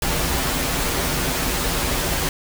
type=noise with comb filter; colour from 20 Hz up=pink; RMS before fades=-22 dBFS; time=0.02-2.29 s; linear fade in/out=2 ms; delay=9.5 ms; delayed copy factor=-0.6; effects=none